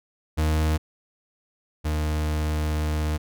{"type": "tone pair in turn", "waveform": "40% pulse", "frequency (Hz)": [77.78, 76.62], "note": ["D#2", "D#2"], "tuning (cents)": [0, -26], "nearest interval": "unison", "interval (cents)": 26, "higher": "first", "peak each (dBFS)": [-19, -22], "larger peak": "first", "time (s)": [[0.37, 0.78], [1.84, 3.18]], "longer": "second", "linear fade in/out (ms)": 20, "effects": []}